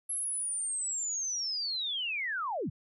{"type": "linear sweep", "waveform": "sine", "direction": "down", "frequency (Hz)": [11175, 92.5], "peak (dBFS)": -31, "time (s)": [0.09, 2.7], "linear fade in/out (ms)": 10, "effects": []}